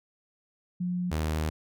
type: tone pair in turn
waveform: sine / sawtooth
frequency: 178.8 / 78.01 Hz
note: F3 / D#2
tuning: +41 / +5 cents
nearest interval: octave + major second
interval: 1436 cents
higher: first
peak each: -27 / -23 dBFS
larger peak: second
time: 0.8-1.11 / 1.11-1.5 s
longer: second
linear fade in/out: 10 ms
effects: none